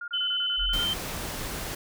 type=tone bursts; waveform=sine; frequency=1415 Hz; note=F6; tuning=22 cents sharp; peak=-33 dBFS; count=9; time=0.01-0.856 s; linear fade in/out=5 ms; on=70 ms; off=27 ms
type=tone with pitch glide; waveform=sine; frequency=3035 to 3117 Hz; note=F#7 to G7; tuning=+43 to -11 cents; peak=-25 dBFS; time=0.13-0.94 s; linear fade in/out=10 ms; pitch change=+46 cents; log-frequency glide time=0.67-0.79 s
type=tone; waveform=sine; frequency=40.73 Hz; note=E1; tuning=20 cents flat; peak=-28 dBFS; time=0.57-0.82 s; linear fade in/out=50 ms
type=noise; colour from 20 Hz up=pink; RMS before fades=-34 dBFS; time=0.73-1.75 s; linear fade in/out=5 ms
effects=none